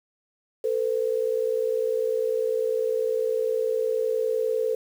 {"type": "tone pair together", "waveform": "sine", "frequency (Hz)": [445.1, 505], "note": ["A4", "B4"], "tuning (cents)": [20, 39], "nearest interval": "major second", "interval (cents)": 219, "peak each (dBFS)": [-24, -26], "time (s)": [0.64, 4.75], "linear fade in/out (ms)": 5, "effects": ["8-bit"]}